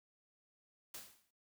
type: noise with exponential decay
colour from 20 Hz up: white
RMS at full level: -45 dBFS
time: 0.94-1.31 s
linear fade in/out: 5 ms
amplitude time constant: 80 ms
effects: noise-tail reverb RT60 0.3 s tail -23 dB re dry